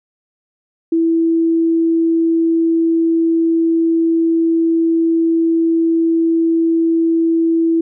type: tone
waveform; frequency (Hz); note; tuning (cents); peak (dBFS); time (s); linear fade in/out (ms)
sine; 329.6; E4; 0; -11; 0.92-7.81; 5
effects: none